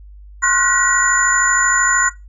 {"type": "tone cluster", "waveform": "sine", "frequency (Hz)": [1069, 1436, 1489, 1920, 7010], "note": ["C6", "F6", "F#6", "B6", "A8"], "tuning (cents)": [37, 48, 11, -49, -7], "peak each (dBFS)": -18, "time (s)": [0.42, 2.1], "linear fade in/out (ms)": 20, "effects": ["noise-tail reverb RT60 0.2 s tail -17 dB re dry", "added 50 Hz sine -36 dBFS peak until 2.28 s"]}